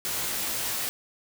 white noise with comb filter, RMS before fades -30 dBFS, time 0.05-0.89 s, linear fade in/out 0 ms, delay 19 ms, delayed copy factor +0.6, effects none

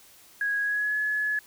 sine tone with pitch glide, 1654 to 1702.5 Hz, G#6 to G#6, -8 to +42 cents, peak -24 dBFS, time 0.41-1.39 s, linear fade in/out 2 ms, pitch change +50 cents, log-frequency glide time 0.61-0.96 s, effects white hiss -54 dBFS RMS until 1.46 s

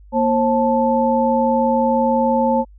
sine tone cluster, 235.4 / 536 / 877 Hz, A#3 / C5 / A5, +17 / +42 / -6 cents, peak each -18 dBFS, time 0.12-2.65 s, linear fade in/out 50 ms, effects added 50 Hz sine -41 dBFS peak until 2.78 s

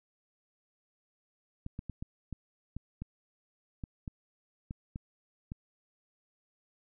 clicks, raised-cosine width 5 ms, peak -26 dBFS, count 12, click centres 1.664 / 1.791 / 1.897 / 2.025 / 2.327 / 2.766 / 3.02 / 3.838 / 4.078 / 4.709 / 4.959 / 5.519 s, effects none

